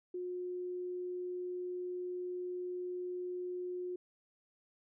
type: tone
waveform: sine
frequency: 360 Hz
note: F#4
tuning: 47 cents flat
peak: -37 dBFS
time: 0.14-3.96 s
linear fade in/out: 5 ms
effects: none